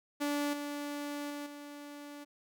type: tone with level steps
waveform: sawtooth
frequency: 290 Hz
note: D4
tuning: 22 cents flat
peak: -27 / -33 / -35 / -41 dBFS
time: 0.2-2.25 s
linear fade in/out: 20 ms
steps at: 0.53 / 1.3 / 1.46 s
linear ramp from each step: 5 ms
effects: none